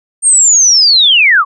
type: linear sweep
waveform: sine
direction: down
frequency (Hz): 8780 to 1052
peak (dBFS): -4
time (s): 0.22-1.45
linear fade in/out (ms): 50
effects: none